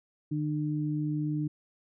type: tone pair together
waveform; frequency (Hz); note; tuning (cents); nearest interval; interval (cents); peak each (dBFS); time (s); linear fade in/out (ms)
sine; 150.6 / 301.2; D3 / D4; +44 / +44; octave; 1200; -30 / -31; 0.31-1.48; 10
effects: none